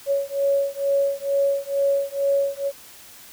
sine beating tone pair, 556 / 558.2 Hz, C#5 / C#5, +5 / +12 cents, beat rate 2.2 Hz, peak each -22 dBFS, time 0.06-2.72 s, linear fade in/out 50 ms, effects white hiss -45 dBFS RMS until 3.32 s

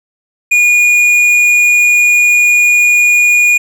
sine tone with tanh clipping, 2442 Hz, D#7, 33 cents flat, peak -7 dBFS, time 0.51-3.58 s, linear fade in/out 10 ms, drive 9 dB, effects none

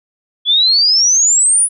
sine exponential sweep, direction up, 3368 to 10040 Hz, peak -8 dBFS, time 0.45-1.69 s, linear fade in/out 50 ms, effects none

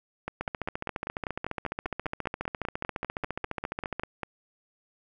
two click trains, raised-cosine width 0.5 ms, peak -16 / -17 dBFS, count 53 / 21, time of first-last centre 0.41-3.996 / 0.28-4.233 s, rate 14.5 / 5.06 Hz, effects none

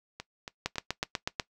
two click trains, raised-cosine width 0.2 ms, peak -21 / -12 dBFS, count 4 / 7, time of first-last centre 0.2-1.036 / 0.66-1.398 s, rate 3.59 / 8.13 Hz, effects noise-tail reverb RT60 0.1 s tail -19 dB re dry

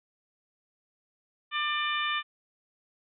harmonic tone, 596 Hz, D5, 25 cents sharp, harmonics 2 / 3 / 4 / 5 / 6, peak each -31 / -33 / -34 / -35 / -36 dBFS, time 1.51-2.23 s, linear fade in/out 50 ms, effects none

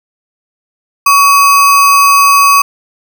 sine tone with sample-and-hold, 1128 Hz, C#6, 30 cents sharp, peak -3 dBFS, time 1.06-2.62 s, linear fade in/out 5 ms, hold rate 3675 Hz, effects none

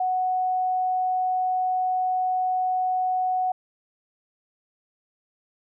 sine tone, 740 Hz, F#5, in tune, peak -21 dBFS, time 0-3.52 s, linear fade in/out 5 ms, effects none

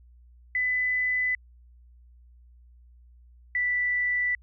sine tone pair in turn, 2002 / 1973.3 Hz, B6 / B6, +23 / -2 cents, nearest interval unison, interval 25 cents, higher first, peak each -23 dBFS, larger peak neither, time 0.55-1.35 / 3.55-4.35 s, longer neither, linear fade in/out 2 ms, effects added 60 Hz sine -51 dBFS peak until 4.42 s

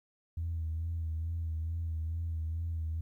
sine tone with vibrato, 81.7 Hz, E2, 15 cents flat, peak -31 dBFS, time 0.37-3.01 s, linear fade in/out 5 ms, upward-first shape sine, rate 2.3 Hz, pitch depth 44 cents each way, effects tanh soft clip ceiling -28 dBFS + 12-bit

